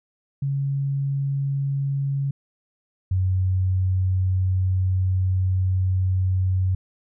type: tone pair in turn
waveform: sine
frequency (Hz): 138.59 / 93.18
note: C#3 / F#2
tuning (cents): 0 / +13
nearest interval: perfect fifth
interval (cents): 687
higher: first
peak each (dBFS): -21 / -18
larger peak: second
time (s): 0.42-2.31 / 3.11-6.75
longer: second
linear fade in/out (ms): 5
effects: none